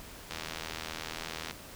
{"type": "click train", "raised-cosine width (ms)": 0.2, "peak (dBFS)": -19, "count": 97, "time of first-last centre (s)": [0.31, 1.51], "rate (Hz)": 80, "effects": ["pink hiss -48 dBFS RMS until 1.75 s"]}